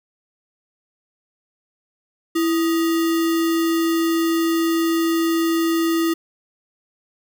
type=tone with sample-and-hold; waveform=sine; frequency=330.8 Hz; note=E4; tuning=6 cents sharp; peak=-16 dBFS; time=2.35-6.14 s; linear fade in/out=10 ms; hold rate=1575 Hz; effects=none